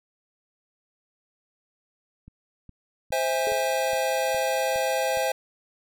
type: click train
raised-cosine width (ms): 5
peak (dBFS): -33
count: 8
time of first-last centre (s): 2.28-5.173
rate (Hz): 2.42
type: chord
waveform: square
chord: C augmented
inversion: none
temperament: just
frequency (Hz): 523.3 / 654.1 / 817.6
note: C5 / E5 / G#5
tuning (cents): 0 / -14 / -27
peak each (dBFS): -27 / -29 / -29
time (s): 3.12-5.32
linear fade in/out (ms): 5
type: tone with exponential decay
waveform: sine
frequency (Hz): 429.7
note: A4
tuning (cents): -41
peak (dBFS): -26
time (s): 3.47-3.82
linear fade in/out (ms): 0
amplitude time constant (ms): 76
effects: none